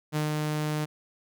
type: tone with ADSR envelope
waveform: sawtooth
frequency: 152 Hz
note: D#3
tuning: 40 cents flat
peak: -21 dBFS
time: 0.12-0.86 s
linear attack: 41 ms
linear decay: 140 ms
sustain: -2 dB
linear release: 22 ms
effects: none